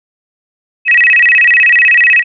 sine tone with vibrato, 2217 Hz, C#7, in tune, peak -4 dBFS, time 0.85-2.24 s, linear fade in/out 50 ms, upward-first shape square, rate 16 Hz, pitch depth 250 cents each way, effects none

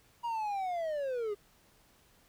triangle linear sweep, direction down, 957 to 397.7 Hz, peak -30 dBFS, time 0.23-1.35 s, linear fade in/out 20 ms, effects pink hiss -65 dBFS RMS until 2.28 s

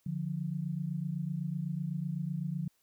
sine tone pair together, 147.7 / 175.65 Hz, D3 / F3, +10 / +10 cents, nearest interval minor third, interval 300 cents, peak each -35 / -35 dBFS, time 0.06-2.68 s, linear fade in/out 5 ms, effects white hiss -73 dBFS RMS until 2.82 s

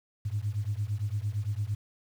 sine beating tone pair, 99.5 / 108.3 Hz, G2 / A2, +26 / -27 cents, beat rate 8.8 Hz, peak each -31 dBFS, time 0.25-1.75 s, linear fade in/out 10 ms, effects tanh soft clip ceiling -21 dBFS + 9-bit

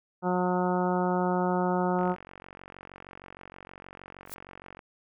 harmonic tone, 180.7 Hz, F#3, 41 cents flat, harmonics 1 / 2 / 3 / 4 / 5 / 6 / 7 / 8, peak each -28 / -30 / -33 / -32 / -32 / -43 / -36 / -42 dBFS, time 0.22-2.16 s, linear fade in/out 50 ms
click train, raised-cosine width 0.5 ms, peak -29 dBFS, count 131, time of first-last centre 1.99-4.792 s, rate 46.4 Hz
blue noise with exponential growth, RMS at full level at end -35 dBFS, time 4.25-4.34 s, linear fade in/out 0 ms, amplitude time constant 18 ms
effects none

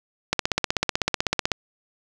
click train, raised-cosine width 0.2 ms, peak -3 dBFS, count 20, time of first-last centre 0.33-1.518 s, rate 16 Hz, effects none

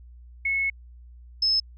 sine tone pair in turn, 2192 / 5204 Hz, C#7 / E8, -20 / -23 cents, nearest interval octave + minor third, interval 1497 cents, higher second, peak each -22 / -19 dBFS, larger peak second, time 0.45-0.7 / 1.42-1.6 s, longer first, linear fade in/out 5 ms, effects added 60 Hz sine -44 dBFS peak until 1.77 s

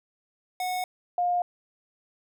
square / sine tone pair in turn, 733 / 709.3 Hz, F#5 / F5, -16 / +27 cents, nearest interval minor second, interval 57 cents, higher first, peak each -28 / -22 dBFS, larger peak second, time 0.6-0.84 / 1.18-1.42 s, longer neither, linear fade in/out 2 ms, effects none

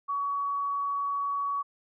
sine tone, 1128 Hz, C#6, 30 cents sharp, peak -27 dBFS, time 0.08-1.63 s, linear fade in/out 20 ms, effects none

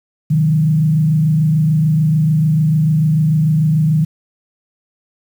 sine tone with frequency modulation, 155.56 Hz, D#3, in tune, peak -10 dBFS, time 0.3-4.05 s, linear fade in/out 10 ms, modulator 26.8 Hz, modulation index 0.56, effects 7-bit

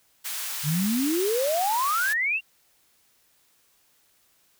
white high-pass noise, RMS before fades -32 dBFS, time 0.24-2.14 s, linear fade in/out 20 ms, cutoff 1000 Hz, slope 12 dB/octave
sine exponential sweep, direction up, 139.6 to 2823 Hz, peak -22 dBFS, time 0.63-2.41 s, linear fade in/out 50 ms
effects white hiss -64 dBFS RMS until 4.59 s

